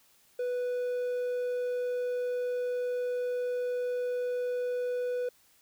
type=tone; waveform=triangle; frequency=493.9 Hz; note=B4; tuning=in tune; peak=-27 dBFS; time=0.39-5.29 s; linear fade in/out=5 ms; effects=white hiss -64 dBFS RMS until 5.61 s